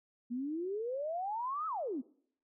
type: exponential two-way sweep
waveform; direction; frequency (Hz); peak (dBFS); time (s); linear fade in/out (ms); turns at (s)
sine; up then down; 233.1 to 1318.5 to 233.1; -34; 0.3-2.02; 20; 1.67
effects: noise-tail reverb RT60 0.6 s tail -21 dB re dry